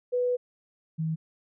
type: tone pair in turn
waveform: sine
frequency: 493.9 / 159.85 Hz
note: B4 / D#3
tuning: 0 / +47 cents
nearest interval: octave + minor sixth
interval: 1953 cents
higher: first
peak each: -23 / -26 dBFS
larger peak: first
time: 0.12-0.37 / 0.98-1.16 s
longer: first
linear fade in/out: 20 ms
effects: none